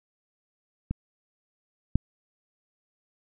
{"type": "clicks", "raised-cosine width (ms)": 5, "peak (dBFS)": [-16, -8], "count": 2, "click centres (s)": [0.91, 1.956], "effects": []}